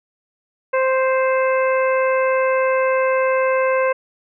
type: harmonic tone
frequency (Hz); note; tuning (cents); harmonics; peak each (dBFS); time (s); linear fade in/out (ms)
523.3; C5; 0; 1 / 2 / 3 / 4 / 5; -16 / -22 / -26 / -28 / -30; 0.73-3.93; 10
effects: none